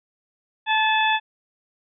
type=harmonic tone with a mistuned harmonic; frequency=866 Hz; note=A5; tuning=28 cents flat; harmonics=1 / 2 / 3 / 4; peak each=-20 / -23 / -25 / -26 dBFS; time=0.66-1.2 s; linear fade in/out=50 ms; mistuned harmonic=1; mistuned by=+18 cents; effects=none